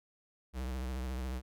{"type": "tone with vibrato", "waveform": "square", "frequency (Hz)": 63.9, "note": "C2", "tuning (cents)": -40, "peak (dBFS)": -36, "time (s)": [0.53, 1.42], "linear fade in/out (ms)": 50, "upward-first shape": "triangle", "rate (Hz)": 14, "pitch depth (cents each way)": 89, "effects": []}